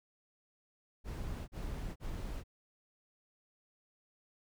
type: noise bursts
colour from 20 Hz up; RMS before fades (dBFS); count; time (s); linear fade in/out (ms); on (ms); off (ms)
brown; -40; 3; 1.04-2.438; 50; 440; 39
effects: none